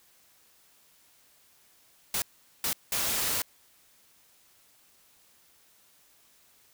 white noise bursts at uneven times, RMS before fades -29 dBFS, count 3, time 2.14-2.22 / 2.64-2.73 / 2.92-3.42 s, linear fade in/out 2 ms, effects white hiss -62 dBFS RMS until 6.73 s

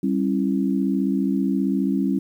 sine chord, C# diminished, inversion second, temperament equal with one note detuned, 196 / 271 / 329.6 Hz, G3 / C#4 / E4, 0 / -39 / 0 cents, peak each -22 / -22 / -27 dBFS, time 0.03-2.19 s, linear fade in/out 5 ms, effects 9-bit

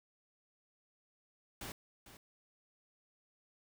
pink noise with echo, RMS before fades -45 dBFS, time 1.61-1.72 s, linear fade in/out 2 ms, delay 450 ms, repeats 1, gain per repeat -12 dB, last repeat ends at 2.17 s, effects none

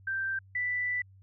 sine tone pair in turn, 1568 / 1979.2 Hz, G6 / B6, 0 / +3 cents, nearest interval major third, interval 403 cents, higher second, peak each -29 / -28 dBFS, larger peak second, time 0.07-0.39 / 0.55-1.02 s, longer second, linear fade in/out 5 ms, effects added 96 Hz sine -53 dBFS peak until 1.22 s

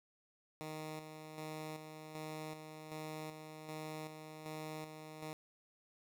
10% pulse tone with tremolo, 155.56 Hz, D#3, in tune, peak -35 dBFS, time 0.61-5.33 s, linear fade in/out 0 ms, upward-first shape square, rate 1.3 Hz, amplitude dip 50%, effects none

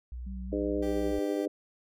sine tone with pitch glide, 61 to 62.14 Hz, B1 to B1, -21 to +11 cents, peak -36 dBFS, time 0.12-1.19 s, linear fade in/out 0 ms, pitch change +32 cents, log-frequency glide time 0.3-0.82 s
sine tone with vibrato, 190 Hz, F#3, 46 cents sharp, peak -40 dBFS, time 0.26-1.12 s, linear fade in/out 10 ms, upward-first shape sine, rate 4.5 Hz, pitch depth 26 cents each way
harmonic tone, 101 Hz, G#2, 48 cents flat, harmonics 3 / 4 / 5 / 6, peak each -31 / -33 / -35 / -37 dBFS, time 0.52-1.48 s, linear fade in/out 10 ms
30% pulse tone, 392 Hz, G4, in tune, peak -37 dBFS, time 0.82-1.46 s, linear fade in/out 10 ms
effects none

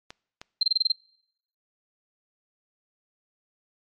clicks, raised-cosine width 0.2 ms, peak -22 dBFS, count 2, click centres 0.105 / 0.415 s
sine tone bursts, 4149 Hz, C8, 15 cents flat, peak -17 dBFS, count 7, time 0.61-0.92 s, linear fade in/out 5 ms, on 22 ms, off 26 ms
effects noise-tail reverb RT60 0.7 s tail -24 dB re dry + MP3 96 kbps

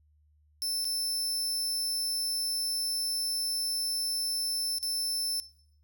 sawtooth tone with dropouts, 5300 Hz, E8, 9 cents sharp, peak -27 dBFS, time 0.62-5.4 s, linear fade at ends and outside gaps 0 ms, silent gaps 0.845-0.852 / 4.784-4.828 s, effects noise-tail reverb RT60 0.7 s tail -18 dB re dry + added 75 Hz sine -62 dBFS peak until 5.83 s

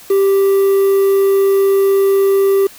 triangle tone with quantisation, 392 Hz, G4, in tune, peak -7 dBFS, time 0.1-2.67 s, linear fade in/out 5 ms, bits 5, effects white hiss -39 dBFS RMS until 2.78 s

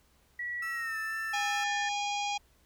sine tone with pitch glide, 1936 to 1775.3 Hz, B6 to A6, -35 to +15 cents, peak -33 dBFS, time 0.39-1.89 s, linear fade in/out 5 ms, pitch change -150 cents, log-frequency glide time 0.69-0.98 s
35% pulse tone with vibrato, 1318.5 Hz, E6, in tune, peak -38 dBFS, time 0.62-1.64 s, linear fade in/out 5 ms, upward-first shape sine, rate 2.1 Hz, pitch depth 15 cents each way
harmonic tone, 817 Hz, G#5, 29 cents flat, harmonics 1 / 3 / 4 / 5 / 6 / 7 / 8 / 9, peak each -32 / -37 / -39 / -47 / -45 / -45 / -47 / -52 dBFS, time 1.33-2.38 s, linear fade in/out 10 ms
effects added 65 Hz sine -67 dBFS peak until 2.65 s + pink hiss -67 dBFS RMS until 2.65 s

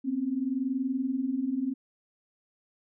sine tone pair together, 246.9 / 267.6 Hz, B3 / C4, 0 / +39 cents, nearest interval minor second, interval 139 cents, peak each -32 / -28 dBFS, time 0.04-1.74 s, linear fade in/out 20 ms, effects none

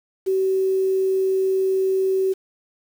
sine tone with quantisation, 380.9 Hz, G4, 50 cents flat, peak -17 dBFS, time 0.26-2.34 s, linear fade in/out 20 ms, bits 7, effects none

